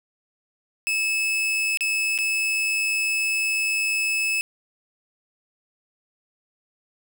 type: tone with dropouts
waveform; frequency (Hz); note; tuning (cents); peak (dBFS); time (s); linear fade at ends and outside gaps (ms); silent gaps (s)
40% pulse; 2601; E7; -24; -20; 0.87-4.41; 0; 1.773-1.808 / 2.178-2.187
effects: none